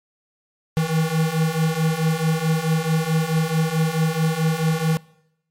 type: beating tone pair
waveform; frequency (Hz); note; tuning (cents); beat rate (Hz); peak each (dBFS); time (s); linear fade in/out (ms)
square; 157.4 / 162; D#3 / E3; +20 / -30; 4.6; -23 / -21; 0.77-4.97; 0
effects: noise-tail reverb RT60 0.8 s tail -22 dB re dry + MP3 64 kbps